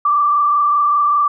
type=tone with frequency modulation; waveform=sine; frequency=1172 Hz; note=D6; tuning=4 cents flat; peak=-11 dBFS; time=0.05-1.28 s; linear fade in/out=5 ms; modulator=25.1 Hz; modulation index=1; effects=none